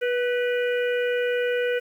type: harmonic tone with a mistuned harmonic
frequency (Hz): 488.2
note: B4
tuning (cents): -20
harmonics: 1 / 3 / 4 / 5 / 6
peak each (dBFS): -22 / -30 / -36 / -36 / -38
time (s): 0.01-1.8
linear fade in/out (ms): 20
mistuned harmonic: 3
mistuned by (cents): +35
effects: 9-bit